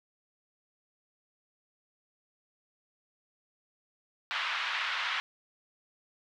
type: band-pass noise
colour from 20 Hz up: pink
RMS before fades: -33 dBFS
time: 4.31-5.2 s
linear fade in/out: 0 ms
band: 1100 to 3600 Hz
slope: 24 dB/octave
effects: none